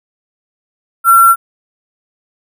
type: tone with sample-and-hold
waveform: sine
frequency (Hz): 1360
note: F6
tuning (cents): -46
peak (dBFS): -3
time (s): 1.04-1.36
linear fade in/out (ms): 50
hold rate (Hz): 11025
effects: none